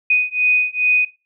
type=beating tone pair; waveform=sine; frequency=2489 / 2491.4 Hz; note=D#7 / D#7; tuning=0 / +2 cents; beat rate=2.4 Hz; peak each=-17 dBFS; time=0.1-1.05 s; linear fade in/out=5 ms; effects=noise-tail reverb RT60 0.3 s tail -19 dB re dry